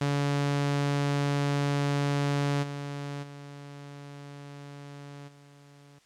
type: tone with level steps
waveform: sawtooth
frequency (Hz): 142.6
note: C#3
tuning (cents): +49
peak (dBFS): -21 / -30 / -38 / -48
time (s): 0.01-5.99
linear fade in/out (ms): 5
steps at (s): 2.62 / 3.22 / 5.27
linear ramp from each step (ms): 20
effects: white hiss -63 dBFS RMS until 6.05 s + low-pass 7000 Hz 12 dB/octave